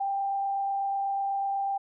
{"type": "tone with frequency modulation", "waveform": "sine", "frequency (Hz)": 790, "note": "G5", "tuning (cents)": 13, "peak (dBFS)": -26, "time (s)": [0, 1.78], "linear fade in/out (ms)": 10, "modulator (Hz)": 28.1, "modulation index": 0.3, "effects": []}